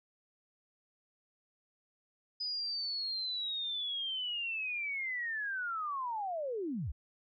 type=linear sweep; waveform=sine; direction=down; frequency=4999 to 48.59 Hz; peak=-34 dBFS; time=2.4-6.92 s; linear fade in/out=10 ms; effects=none